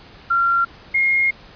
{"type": "tone pair in turn", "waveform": "sine", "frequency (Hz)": [1376, 2142], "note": ["F6", "C7"], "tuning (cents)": [-26, 40], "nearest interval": "minor sixth", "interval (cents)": 766, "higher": "second", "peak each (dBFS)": -14, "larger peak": "neither", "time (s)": [[0.3, 0.65], [0.94, 1.31]], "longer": "second", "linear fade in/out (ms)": 10, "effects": ["pink hiss -44 dBFS RMS until 1.55 s", "resampled to 11025 Hz"]}